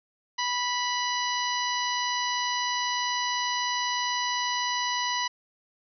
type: harmonic tone with a mistuned harmonic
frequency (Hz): 983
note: B5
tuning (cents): -8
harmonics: 1 / 2 / 3 / 4 / 5 / 6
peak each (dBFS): -29 / -32 / -34 / -35 / -36 / -37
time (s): 0.38-5.28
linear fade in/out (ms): 10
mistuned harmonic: 4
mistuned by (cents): +37
effects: none